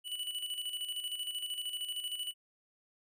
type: tone with tremolo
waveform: square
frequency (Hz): 2960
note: F#7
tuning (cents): 0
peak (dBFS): -35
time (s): 0.04-2.34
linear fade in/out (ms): 50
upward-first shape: square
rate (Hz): 13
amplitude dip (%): 55
effects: none